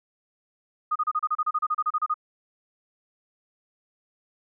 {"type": "tone bursts", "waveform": "sine", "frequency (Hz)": 1237, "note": "D#6", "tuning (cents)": -10, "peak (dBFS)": -21, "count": 16, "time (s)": [0.91, 2.142], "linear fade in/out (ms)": 10, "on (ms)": 47, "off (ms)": 32, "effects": []}